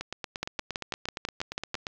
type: two click trains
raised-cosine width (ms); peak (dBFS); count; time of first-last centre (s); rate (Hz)
0.2; -16 / -13; 17 / 9; 0.01-1.868 / 0.43-1.744; 8.61 / 6.09
effects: low-pass 7000 Hz 12 dB/octave + 8-bit